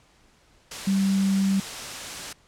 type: tone in noise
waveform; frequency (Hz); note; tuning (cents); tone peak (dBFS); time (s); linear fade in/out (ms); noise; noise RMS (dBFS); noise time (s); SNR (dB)
sine; 194.5; G3; -13; -19; 0.87-1.6; 5; white; -34; 0.71-2.33; +12
effects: pink hiss -59 dBFS RMS until 2.47 s + low-pass 8000 Hz 12 dB/octave